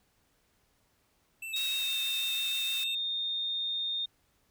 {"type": "tone with vibrato", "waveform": "square", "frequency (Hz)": 2647, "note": "E7", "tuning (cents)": 7, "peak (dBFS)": -38, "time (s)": [1.42, 2.95], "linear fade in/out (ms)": 5, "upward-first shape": "triangle", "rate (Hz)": 6.3, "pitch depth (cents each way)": 25}
{"type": "tone with pitch glide", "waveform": "sine", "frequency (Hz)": [3763, 3658], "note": ["A#7", "A#7"], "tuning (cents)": [16, -33], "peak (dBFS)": -30, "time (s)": [1.53, 4.06], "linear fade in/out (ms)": 10, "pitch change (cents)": -49, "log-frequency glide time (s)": [1.67, 1.93]}
{"type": "high-pass noise", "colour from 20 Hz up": "white", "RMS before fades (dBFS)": -41, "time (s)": [1.56, 2.84], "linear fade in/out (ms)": 2, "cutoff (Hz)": 1500, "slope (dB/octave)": 12}
{"effects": ["pink hiss -71 dBFS RMS until 4.5 s"]}